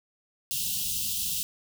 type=band-stop noise; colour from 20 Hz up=white; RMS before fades=-30 dBFS; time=0.51-1.43 s; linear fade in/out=0 ms; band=220 to 2700 Hz; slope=96 dB/octave; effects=none